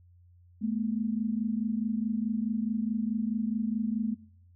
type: tone pair together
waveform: sine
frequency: 214.5 / 239.2 Hz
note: A3 / A#3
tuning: -44 / +45 cents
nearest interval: major second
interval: 189 cents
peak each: -28 / -32 dBFS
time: 0.61-4.15 s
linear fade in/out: 20 ms
effects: noise-tail reverb RT60 0.6 s tail -20 dB re dry + added 88 Hz sine -55 dBFS peak until 4.55 s